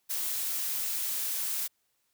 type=noise; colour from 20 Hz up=blue; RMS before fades=-32 dBFS; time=0.09-1.68 s; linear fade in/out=20 ms; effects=white hiss -75 dBFS RMS until 2.13 s